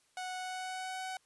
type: tone with pitch glide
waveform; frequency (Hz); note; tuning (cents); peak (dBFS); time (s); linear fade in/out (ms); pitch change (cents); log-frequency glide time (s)
sawtooth; 738 to 750.9; F#5 to F#5; -5 to +25; -34; 0.17-1.17; 2; +30; 0.37-0.99
effects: white hiss -71 dBFS RMS until 1.25 s + resampled to 24000 Hz